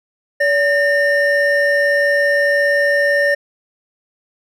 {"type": "tone pair together", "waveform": "triangle", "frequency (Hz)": [572, 1817.6], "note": ["D5", "A#6"], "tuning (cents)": [-46, -44], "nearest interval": "octave + minor sixth", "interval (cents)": 2002, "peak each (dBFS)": -13, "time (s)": [0.4, 3.35], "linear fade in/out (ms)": 10, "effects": []}